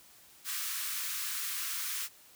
white high-pass noise, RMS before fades -36 dBFS, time 0.44-2.09 s, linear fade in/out 50 ms, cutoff 1100 Hz, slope 48 dB/octave, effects white hiss -58 dBFS RMS until 2.35 s

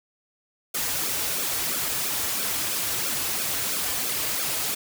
white noise with flanger, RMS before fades -27 dBFS, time 0.74-4.75 s, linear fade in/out 10 ms, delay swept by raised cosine 1 to 5.5 ms, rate 3 Hz, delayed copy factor -0.8, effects none

